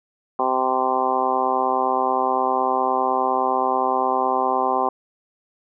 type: harmonic tone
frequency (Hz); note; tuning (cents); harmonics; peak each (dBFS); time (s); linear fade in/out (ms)
129.7; C3; -15; 2 / 3 / 4 / 5 / 6 / 7 / 8 / 9; -31 / -27 / -28 / -29 / -22 / -28 / -23 / -32; 0.39-4.89; 2
effects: none

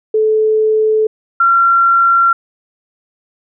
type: tone pair in turn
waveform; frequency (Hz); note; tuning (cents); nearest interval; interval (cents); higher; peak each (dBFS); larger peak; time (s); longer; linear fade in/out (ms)
sine; 434.3 / 1368.9; A4 / F6; -23 / -35; octave + minor sixth; 1988; second; -9 / -7; second; 0.14-1.07 / 1.4-2.33; neither; 5
effects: none

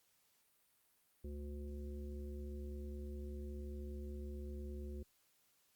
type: harmonic tone with a mistuned harmonic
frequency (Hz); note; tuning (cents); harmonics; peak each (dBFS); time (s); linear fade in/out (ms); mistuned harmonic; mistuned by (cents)
72.9; D2; -12; 1 / 3 / 5 / 7; -44 / -52 / -52 / -60; 1.24-5.03; 5; 1; -83
effects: white hiss -75 dBFS RMS until 5.75 s + Opus 48 kbps

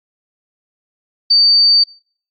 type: tone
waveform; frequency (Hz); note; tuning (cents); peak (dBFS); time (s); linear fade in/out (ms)
sine; 4600; D8; -37; -7; 1.3-1.84; 10
effects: noise-tail reverb RT60 0.5 s tail -24 dB re dry + AAC 64 kbps

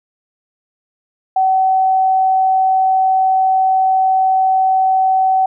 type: tone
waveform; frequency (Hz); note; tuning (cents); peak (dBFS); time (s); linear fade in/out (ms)
sine; 759; F#5; +44; -10; 1.36-5.46; 5
effects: none

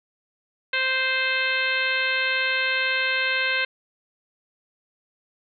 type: harmonic tone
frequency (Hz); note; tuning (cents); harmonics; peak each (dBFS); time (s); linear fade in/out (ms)
522; C5; -4; 1 / 2 / 3 / 4 / 5 / 6 / 7 / 8; -33 / -35 / -25 / -27 / -27 / -32 / -34 / -34; 0.73-3.65; 5
effects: none

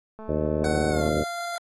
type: click train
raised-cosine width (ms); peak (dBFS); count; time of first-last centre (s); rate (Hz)
1; -28; 197; 0.19-1.089; 218
type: harmonic tone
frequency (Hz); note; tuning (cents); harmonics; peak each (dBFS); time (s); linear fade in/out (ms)
76.4; D#2; -31; 1 / 2 / 3 / 4 / 5 / 6 / 7 / 8; -31 / -31 / -31 / -31 / -31 / -31 / -31 / -31; 0.28-1.24; 20
type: tone with pitch glide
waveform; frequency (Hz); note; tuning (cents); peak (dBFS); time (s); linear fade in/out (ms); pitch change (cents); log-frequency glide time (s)
25% pulse; 746 to 692; F#5 to F5; +14 to -16; -26; 0.64-1.58; 2; -130; 0.9-1.03
effects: AAC 32 kbps

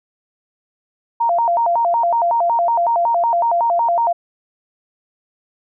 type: tone with vibrato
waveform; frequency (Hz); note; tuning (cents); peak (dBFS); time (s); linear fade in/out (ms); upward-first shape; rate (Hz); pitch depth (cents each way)
sine; 801; G5; +37; -13; 1.2-4.13; 10; square; 5.4; 260
effects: none

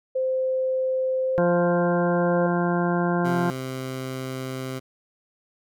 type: tone with pitch glide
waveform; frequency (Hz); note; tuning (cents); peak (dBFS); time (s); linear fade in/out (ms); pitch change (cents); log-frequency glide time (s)
sine; 520 to 523.3; C5 to C5; -11 to 0; -21; 0.15-2.47; 10; +11; 1.24-1.37
type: harmonic tone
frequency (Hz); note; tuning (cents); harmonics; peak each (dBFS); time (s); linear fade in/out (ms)
174.61; F3; 0; 1 / 2 / 3 / 4 / 5 / 6 / 8 / 9; -23 / -26 / -31 / -29 / -34 / -32 / -34 / -35; 1.38-3.5; 0
type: tone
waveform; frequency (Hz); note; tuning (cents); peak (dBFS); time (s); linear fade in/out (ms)
15% pulse; 130.81; C3; 0; -23; 3.24-4.8; 20
effects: none

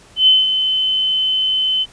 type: tone with ADSR envelope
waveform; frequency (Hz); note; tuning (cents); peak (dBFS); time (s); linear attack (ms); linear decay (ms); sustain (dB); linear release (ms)
sine; 3051; G7; -48; -6; 0.16-1.86; 110; 190; -8; 41
effects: pink hiss -46 dBFS RMS until 1.92 s + resampled to 22050 Hz

